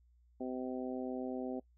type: harmonic tone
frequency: 128.1 Hz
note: C3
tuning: 36 cents flat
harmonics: 2 / 3 / 4 / 5 / 6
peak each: -39 / -43 / -45 / -47 / -49 dBFS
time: 0.4-1.6 s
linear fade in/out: 10 ms
effects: noise-tail reverb RT60 0.1 s tail -21 dB re dry + added 60 Hz sine -64 dBFS peak until 1.77 s